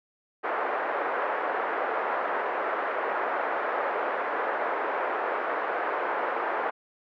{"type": "band-pass noise", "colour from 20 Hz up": "pink", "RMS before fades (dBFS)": -29, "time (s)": [0.43, 6.71], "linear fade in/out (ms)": 20, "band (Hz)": [450, 1700], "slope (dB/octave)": 24, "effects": []}